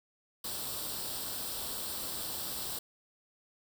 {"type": "noise with comb filter", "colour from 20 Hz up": "white", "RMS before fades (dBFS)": -38, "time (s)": [0.44, 2.79], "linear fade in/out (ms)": 5, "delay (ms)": 0.23, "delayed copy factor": 0.65, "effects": []}